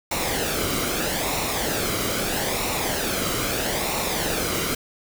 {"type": "noise with flanger", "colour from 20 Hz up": "pink", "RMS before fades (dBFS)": -25, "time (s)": [0.11, 4.75], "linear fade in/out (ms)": 5, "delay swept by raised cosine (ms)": [0.62, 1.16], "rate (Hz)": 0.78, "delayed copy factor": -0.55, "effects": []}